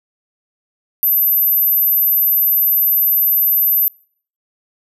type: tone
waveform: sine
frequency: 12140 Hz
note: F#9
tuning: 43 cents sharp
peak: -11 dBFS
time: 1.03-3.88 s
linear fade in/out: 0 ms
effects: noise-tail reverb RT60 0.5 s tail -25 dB re dry